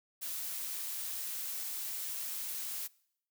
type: noise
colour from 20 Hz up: blue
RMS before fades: -39 dBFS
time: 0.21-2.88 s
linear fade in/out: 20 ms
effects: noise-tail reverb RT60 0.7 s tail -23 dB re dry